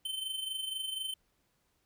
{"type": "tone with amplitude modulation", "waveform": "square", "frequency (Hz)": 3084, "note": "G7", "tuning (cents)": -29, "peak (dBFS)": -33, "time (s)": [0.05, 1.14], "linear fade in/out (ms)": 5, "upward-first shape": "sine", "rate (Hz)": 24.1, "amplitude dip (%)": 60, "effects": ["pink hiss -75 dBFS RMS until 1.85 s"]}